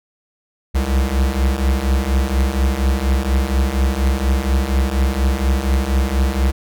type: beating tone pair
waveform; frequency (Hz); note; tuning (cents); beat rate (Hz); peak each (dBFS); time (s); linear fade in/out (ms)
square; 63.6 / 67.8; C2 / C#2; -48 / -38; 4.2; -20 / -17; 0.74-6.52; 20
effects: none